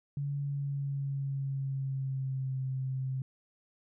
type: tone with pitch glide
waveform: sine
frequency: 141.9 to 131.63 Hz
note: C#3 to C3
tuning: +41 to +11 cents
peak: -31 dBFS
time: 0.17-3.22 s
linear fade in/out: 2 ms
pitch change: -130 cents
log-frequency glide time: 0.39-2.59 s
effects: none